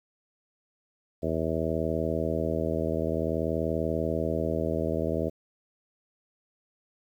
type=harmonic tone; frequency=80.5 Hz; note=E2; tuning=41 cents flat; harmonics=1 / 2 / 3 / 4 / 5 / 6 / 7 / 8; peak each=-34 / -34 / -34 / -34 / -34 / -34 / -34 / -34 dBFS; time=1.22-5.3 s; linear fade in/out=20 ms; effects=10-bit